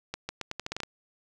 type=accelerating click train; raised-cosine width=0.2 ms; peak=-16 dBFS; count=10; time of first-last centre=0.14-0.834 s; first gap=150 ms; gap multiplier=0.82; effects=none